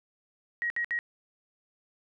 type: tone bursts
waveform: sine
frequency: 1895 Hz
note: A#6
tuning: 28 cents sharp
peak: -27 dBFS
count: 3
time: 0.62-0.989 s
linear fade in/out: 0 ms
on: 81 ms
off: 63 ms
effects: none